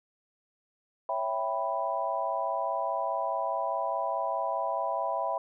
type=chord; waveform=sine; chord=C# half-diminished seventh; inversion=none; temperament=equal; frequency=554.4 / 659.3 / 784 / 987.8 Hz; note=C#5 / E5 / G5 / B5; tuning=0 / 0 / 0 / 0 cents; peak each=-36 / -32 / -34 / -32 dBFS; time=1.09-5.38 s; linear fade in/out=2 ms; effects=none